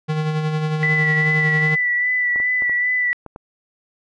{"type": "tone with tremolo", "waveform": "square", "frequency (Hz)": 154.8, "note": "D#3", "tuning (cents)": -9, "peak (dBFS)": -18, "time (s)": [0.08, 1.76], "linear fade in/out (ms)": 20, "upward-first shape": "sine", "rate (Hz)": 11, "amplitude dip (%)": 40}
{"type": "tone with vibrato", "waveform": "sine", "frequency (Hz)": 1975.5, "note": "B6", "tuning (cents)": 0, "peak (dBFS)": -16, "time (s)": [0.83, 3.13], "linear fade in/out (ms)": 0, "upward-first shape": "sine", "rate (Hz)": 2.5, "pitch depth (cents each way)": 24}
{"type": "clicks", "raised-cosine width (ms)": 1, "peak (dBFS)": -21, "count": 6, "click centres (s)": [2.36, 2.401, 2.622, 2.696, 3.263, 3.361]}
{"effects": ["low-pass 4000 Hz 12 dB/octave"]}